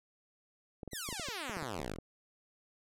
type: clicks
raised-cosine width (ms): 2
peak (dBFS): -29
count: 12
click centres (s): 0.832 / 0.877 / 0.933 / 1.089 / 1.127 / 1.197 / 1.286 / 1.496 / 1.569 / 1.626 / 1.795 / 1.986
type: exponential sweep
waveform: 5% pulse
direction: down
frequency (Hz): 2093 to 39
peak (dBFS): -27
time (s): 0.91-1.98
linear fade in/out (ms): 50
effects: low-pass 12000 Hz 12 dB/octave